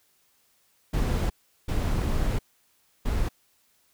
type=noise bursts at uneven times; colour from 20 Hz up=brown; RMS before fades=-25 dBFS; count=3; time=0.93-1.3 / 1.68-2.39 / 3.05-3.29 s; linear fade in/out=10 ms; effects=white hiss -66 dBFS RMS until 3.93 s